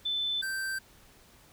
sine / square tone pair in turn, 3520 / 1561.7 Hz, A7 / G6, 0 / -7 cents, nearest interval octave + major second, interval 1407 cents, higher first, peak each -28 / -32 dBFS, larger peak first, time 0.05-0.42 / 0.42-0.79 s, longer neither, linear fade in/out 10 ms, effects pink hiss -58 dBFS RMS until 1.52 s

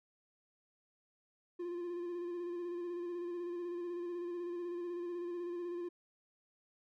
triangle tone with vibrato, 349.2 Hz, F4, in tune, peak -36 dBFS, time 1.59-5.89 s, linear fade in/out 10 ms, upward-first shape square, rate 16 Hz, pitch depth 24 cents each way, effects none

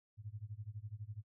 sine tone with tremolo, 105.7 Hz, G#2, 31 cents sharp, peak -40 dBFS, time 0.17-1.24 s, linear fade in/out 50 ms, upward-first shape sine, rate 12 Hz, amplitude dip 95%, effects none

